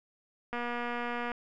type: click train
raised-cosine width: 0.5 ms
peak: -21 dBFS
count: 190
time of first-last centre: 0.53-1.317 s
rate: 240 Hz
effects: none